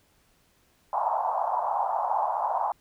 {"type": "band-pass noise", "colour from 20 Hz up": "white", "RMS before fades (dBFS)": -27, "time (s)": [0.93, 2.72], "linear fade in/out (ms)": 2, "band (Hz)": [690, 980], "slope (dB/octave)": 48, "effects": ["pink hiss -65 dBFS RMS until 2.8 s"]}